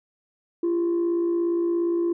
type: tone pair together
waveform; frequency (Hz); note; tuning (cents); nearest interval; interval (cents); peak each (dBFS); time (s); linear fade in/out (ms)
sine; 341.6 / 398.8; F4 / G4; -38 / +30; minor third; 268; -19 / -31; 0.63-2.13; 5
effects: tanh soft clip ceiling -18 dBFS